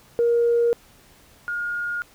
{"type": "tone pair in turn", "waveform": "sine", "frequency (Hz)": [471.1, 1425.6], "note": ["A#4", "F6"], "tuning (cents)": [18, 35], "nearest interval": "octave + perfect fifth", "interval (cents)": 1917, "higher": "second", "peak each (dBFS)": [-15, -24], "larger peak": "first", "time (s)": [[0.19, 0.73], [1.48, 2.02]], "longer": "neither", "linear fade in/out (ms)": 0, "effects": ["tanh soft clip ceiling -12 dBFS", "pink hiss -53 dBFS RMS until 2.14 s"]}